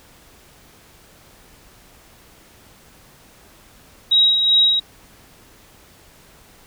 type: tone with tremolo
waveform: sine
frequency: 3820 Hz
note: A#7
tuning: 42 cents sharp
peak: -10 dBFS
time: 4.11-4.8 s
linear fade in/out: 10 ms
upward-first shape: sine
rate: 2.6 Hz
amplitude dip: 45%
effects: pink hiss -49 dBFS RMS until 6.66 s